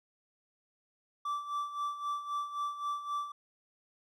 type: tone with tremolo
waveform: triangle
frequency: 1165 Hz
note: D6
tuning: 14 cents flat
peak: -29 dBFS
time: 1.25-3.32 s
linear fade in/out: 5 ms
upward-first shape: sine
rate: 3.8 Hz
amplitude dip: 70%
effects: none